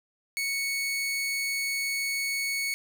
sawtooth tone, 2217 Hz, C#7, in tune, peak -24 dBFS, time 0.37-2.74 s, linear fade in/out 0 ms, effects none

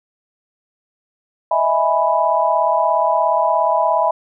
sine chord, E major seventh, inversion third, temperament equal, 622.3 / 659.3 / 830.6 / 987.8 Hz, D#5 / E5 / G#5 / B5, 0 / 0 / 0 / 0 cents, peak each -21 / -18 / -20 / -17 dBFS, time 1.51-4.11 s, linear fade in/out 5 ms, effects none

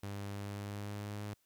sawtooth tone with pitch glide, 100.4 to 103.7 Hz, G2 to G#2, +42 to -2 cents, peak -36 dBFS, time 0.03-1.34 s, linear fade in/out 5 ms, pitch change +56 cents, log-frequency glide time 0.25-1.23 s, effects white hiss -75 dBFS RMS until 1.45 s

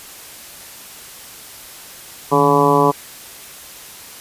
harmonic tone with a mistuned harmonic, 142.5 Hz, C#3, 48 cents sharp, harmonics 1 / 2 / 3 / 4 / 5 / 6 / 7 / 8, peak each -21 / -19 / -16 / -21 / -22 / -21 / -16 / -20 dBFS, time 2.31-2.92 s, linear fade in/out 20 ms, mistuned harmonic 1, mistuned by +130 cents, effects white hiss -37 dBFS RMS until 4.2 s + resampled to 32000 Hz

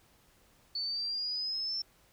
sine exponential sweep, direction up, 4459 to 5390 Hz, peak -32 dBFS, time 0.75-1.82 s, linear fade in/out 5 ms, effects pink hiss -65 dBFS RMS until 2.12 s

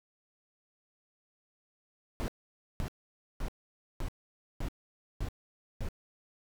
brown noise bursts, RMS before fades -34 dBFS, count 7, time 2.2-5.887 s, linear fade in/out 0 ms, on 81 ms, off 520 ms, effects none

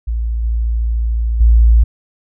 sine tone with level steps, 56.9 Hz, A#1, 41 cents flat, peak -15 / -13 / -5 dBFS, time 0.07-1.84 s, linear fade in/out 10 ms, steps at 0.43 / 1.4 s, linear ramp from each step 10 ms, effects none

